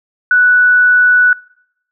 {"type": "tone", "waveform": "sine", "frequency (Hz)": 1480, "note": "F#6", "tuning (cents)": 0, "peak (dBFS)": -6, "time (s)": [0.31, 1.33], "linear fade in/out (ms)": 2, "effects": ["noise-tail reverb RT60 0.8 s tail -25 dB re dry"]}